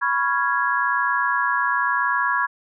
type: chord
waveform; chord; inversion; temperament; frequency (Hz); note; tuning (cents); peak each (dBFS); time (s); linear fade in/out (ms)
sine; C# dominant seventh; third; equal with one note detuned; 987.8 / 1108.7 / 1388.9 / 1661.2; B5 / C#6 / E#6 / G#6; 0 / 0 / -10 / 0; -24 / -24 / -27 / -22; 0.01-2.47; 20
effects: none